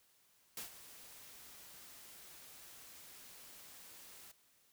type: noise with ADSR envelope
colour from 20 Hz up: white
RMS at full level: -43 dBFS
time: 0.57-4.32 s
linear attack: 3 ms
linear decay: 120 ms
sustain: -13 dB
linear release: 9 ms
effects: white hiss -71 dBFS RMS until 4.72 s